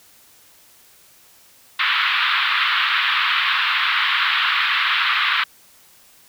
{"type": "band-pass noise", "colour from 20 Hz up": "pink", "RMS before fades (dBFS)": -19, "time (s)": [1.79, 5.44], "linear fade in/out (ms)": 5, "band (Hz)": [1100, 3800], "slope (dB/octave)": 48, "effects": ["white hiss -51 dBFS RMS until 6.28 s"]}